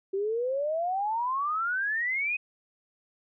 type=exponential sweep; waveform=sine; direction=up; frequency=380 to 2543 Hz; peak=-26 dBFS; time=0.13-2.37 s; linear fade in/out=10 ms; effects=none